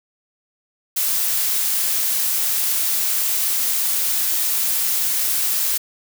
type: noise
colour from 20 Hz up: blue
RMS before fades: -20 dBFS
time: 0.96-5.78 s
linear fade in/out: 10 ms
effects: none